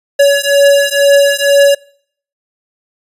square beating tone pair, 563 / 565.1 Hz, C#5 / C#5, +27 / +33 cents, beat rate 2.1 Hz, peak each -10 dBFS, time 0.19-1.75 s, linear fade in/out 10 ms, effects noise-tail reverb RT60 0.6 s tail -25 dB re dry + resampled to 32000 Hz

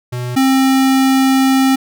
square tone pair in turn, 123.47 / 265.7 Hz, B2 / C4, 0 / +27 cents, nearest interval octave + minor second, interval 1327 cents, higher second, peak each -20 / -10 dBFS, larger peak second, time 0.12-0.36 / 0.36-1.76 s, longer second, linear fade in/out 10 ms, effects none

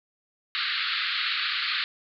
white band-pass noise, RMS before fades -28 dBFS, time 0.55-1.84 s, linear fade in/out 0 ms, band 1200 to 4500 Hz, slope 96 dB/octave, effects none

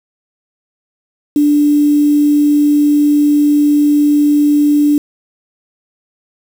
sine tone with quantisation, 293.7 Hz, D4, in tune, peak -7 dBFS, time 1.36-4.98 s, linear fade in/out 2 ms, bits 5, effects none

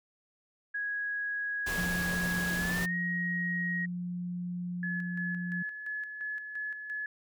sine tone with pitch glide, 1661.2 to 1886.3 Hz, G#6 to A#6, 0 to +20 cents, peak -31 dBFS, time 0.74-3.86 s, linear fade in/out 10 ms, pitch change +220 cents, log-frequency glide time 2.55-2.95 s
pink noise, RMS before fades -37 dBFS, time 1.66-2.86 s, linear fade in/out 10 ms
sine tone, 177.2 Hz, F3, 25 cents sharp, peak -33 dBFS, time 1.77-5.63 s, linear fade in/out 10 ms
sine tone with tremolo, 1707 Hz, G#6, 47 cents sharp, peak -33 dBFS, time 4.83-7.06 s, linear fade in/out 2 ms, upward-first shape square, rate 2.9 Hz, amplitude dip 50%
effects none

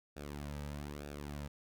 sawtooth tone with flanger, 72.7 Hz, D2, 17 cents flat, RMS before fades -44 dBFS, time 0.16-1.48 s, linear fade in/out 10 ms, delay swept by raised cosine 0.96 to 2.86 ms, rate 1.1 Hz, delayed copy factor -0.7, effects none

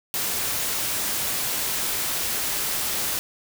white noise, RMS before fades -26 dBFS, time 0.14-3.19 s, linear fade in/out 0 ms, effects none

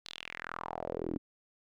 sawtooth tone with band-pass filter sweep, 41.86 Hz, E1, 27 cents sharp, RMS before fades -40 dBFS, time 0.05-1.18 s, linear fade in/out 10 ms, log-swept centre 4300 to 270 Hz, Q 4, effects none

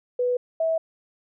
sine tone pair in turn, 493.9 / 649.6 Hz, B4 / E5, 0 / -26 cents, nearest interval perfect fourth, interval 474 cents, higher second, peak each -20 dBFS, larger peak neither, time 0.19-0.37 / 0.6-0.78 s, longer neither, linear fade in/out 5 ms, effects none

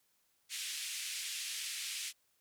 pink band-pass noise, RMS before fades -41 dBFS, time 0.49-2.13 s, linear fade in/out 50 ms, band 2300 to 11000 Hz, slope 24 dB/octave, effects white hiss -75 dBFS RMS until 2.4 s

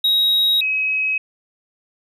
triangle / sine tone pair in turn, 3803 / 2549 Hz, A#7 / D#7, +34 / +41 cents, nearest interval perfect fifth, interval 693 cents, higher first, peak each -12 / -17 dBFS, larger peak first, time 0.04-0.61 / 0.61-1.18 s, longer neither, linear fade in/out 5 ms, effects none

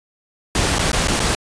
pink noise with dropouts, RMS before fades -18 dBFS, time 0.55-1.35 s, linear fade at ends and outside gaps 2 ms, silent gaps 0.785-0.792 / 0.918-0.93 / 1.074-1.082 / 1.195-1.201 s, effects resampled to 22050 Hz

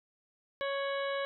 harmonic tone with a mistuned harmonic, 554.4 Hz, C#5, in tune, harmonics 1 / 2 / 3 / 4 / 5 / 6 / 7, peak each -33 / -39 / -40 / -44 / -47 / -49 / -47 dBFS, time 0.61-1.25 s, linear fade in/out 0 ms, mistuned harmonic 5, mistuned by +110 cents, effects none

